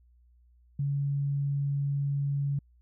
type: tone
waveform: sine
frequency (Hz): 141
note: C#3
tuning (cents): +30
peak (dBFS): -26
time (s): 0.79-2.59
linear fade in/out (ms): 5
effects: added 60 Hz sine -58 dBFS peak until 2.81 s